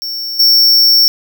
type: tone with level steps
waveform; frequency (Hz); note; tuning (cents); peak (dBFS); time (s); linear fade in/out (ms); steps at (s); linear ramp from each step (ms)
square; 5460; F8; -40; -19 / -6; 0.02-1.08; 0; 0.39; 10
effects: 8-bit